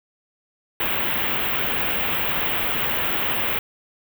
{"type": "band-stop noise", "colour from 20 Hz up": "white", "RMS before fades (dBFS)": -23, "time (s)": [0.8, 3.59], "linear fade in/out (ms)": 2, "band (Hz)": [3300, 16000], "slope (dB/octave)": 48, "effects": []}